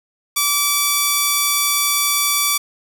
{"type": "tone", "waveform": "5% pulse", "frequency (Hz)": 1155, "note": "D6", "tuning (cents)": -29, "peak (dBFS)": -3, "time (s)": [0.36, 2.58], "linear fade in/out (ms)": 10, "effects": []}